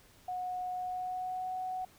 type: tone with pitch glide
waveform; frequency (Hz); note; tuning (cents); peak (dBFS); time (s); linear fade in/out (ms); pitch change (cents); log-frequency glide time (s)
sine; 730 to 742.3; F#5 to F#5; -24 to +5; -34; 0.28-1.85; 5; +29; 0.77-1.53
effects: pink hiss -61 dBFS RMS until 1.98 s

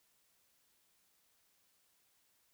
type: silence
effects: white hiss -74 dBFS RMS until 2.53 s

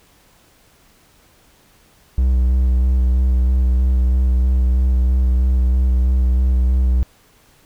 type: tone with vibrato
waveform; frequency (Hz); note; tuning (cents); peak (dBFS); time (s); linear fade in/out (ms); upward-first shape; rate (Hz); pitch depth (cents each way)
triangle; 63.1; B1; +38; -10; 2.18-7.03; 0; square; 3.1; 19
effects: pink hiss -53 dBFS RMS until 7.65 s

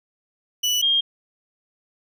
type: tone pair in turn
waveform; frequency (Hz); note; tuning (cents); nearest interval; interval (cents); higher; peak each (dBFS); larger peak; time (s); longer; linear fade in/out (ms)
30% pulse / sine; 2960 / 3222; F#7 / G7; 0 / +47; minor second; 147; second; -16; neither; 0.63-0.82 / 0.82-1.01; neither; 10
effects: none

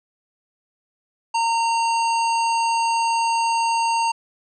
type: harmonic tone with a mistuned harmonic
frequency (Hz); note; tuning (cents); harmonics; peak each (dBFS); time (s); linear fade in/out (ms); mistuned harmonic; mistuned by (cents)
918; A#5; -27; 1 / 3 / 5 / 7 / 9; -18 / -28 / -32 / -35 / -37; 1.34-4.12; 10; 5; +17
effects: none

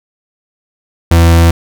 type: tone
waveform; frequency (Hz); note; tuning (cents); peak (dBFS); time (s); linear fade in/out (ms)
40% pulse; 83.8; E2; +29; -3; 1.11-1.51; 5
effects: none

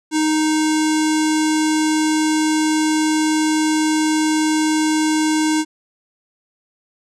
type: tone with low-pass filter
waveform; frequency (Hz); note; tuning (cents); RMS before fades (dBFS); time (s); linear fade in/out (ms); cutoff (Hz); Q
square; 310.6; D#4; -3; -17; 0.11-5.65; 50; 7800; 2.6
effects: none

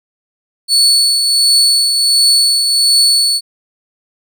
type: tone with tremolo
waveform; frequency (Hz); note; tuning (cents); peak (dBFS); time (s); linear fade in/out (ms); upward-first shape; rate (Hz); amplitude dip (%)
35% pulse; 4435; C#8; 0; -5; 0.68-3.41; 50; triangle; 1.4; 45
effects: none

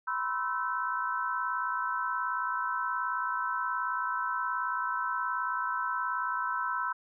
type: chord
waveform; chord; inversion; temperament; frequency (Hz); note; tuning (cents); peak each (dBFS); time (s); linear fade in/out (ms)
sine; C major seventh; third; equal with one note detuned; 987.8 / 1046.5 / 1318.5 / 1528.6; B5 / C6 / E6 / G6; 0 / 0 / 0 / -44; -34 / -38 / -33 / -35; 0.07-6.93; 10
effects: none

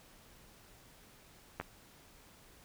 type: clicks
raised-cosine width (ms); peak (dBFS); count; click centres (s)
0.5; -21 / -30; 2; 1.6 / 1.612
effects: pink hiss -60 dBFS RMS until 2.64 s

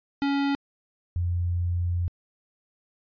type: tone pair in turn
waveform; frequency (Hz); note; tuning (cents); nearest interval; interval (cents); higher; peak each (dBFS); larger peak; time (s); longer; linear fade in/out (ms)
square / sine; 280 / 87.53; C#4 / F2; +18 / +4; octave + minor sixth; 2014; first; -23; neither; 0.22-0.55 / 1.16-2.08; second; 0
effects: resampled to 11025 Hz

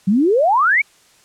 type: exponential sweep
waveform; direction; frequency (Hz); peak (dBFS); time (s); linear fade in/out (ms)
sine; up; 180 to 2349; -11; 0.07-0.82; 10
effects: white hiss -52 dBFS RMS until 1.24 s + low-pass 9000 Hz 12 dB/octave

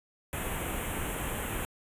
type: band-stop noise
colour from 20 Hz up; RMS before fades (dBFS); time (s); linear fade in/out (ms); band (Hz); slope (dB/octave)
pink; -34; 0.33-1.65; 0; 3200 to 7400; 48
effects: resampled to 32000 Hz

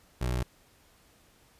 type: tone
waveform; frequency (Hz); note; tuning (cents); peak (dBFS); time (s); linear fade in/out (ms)
25% pulse; 61.74; B1; 0; -24; 0.21-0.43; 5
effects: pink hiss -62 dBFS RMS until 1.59 s + resampled to 32000 Hz

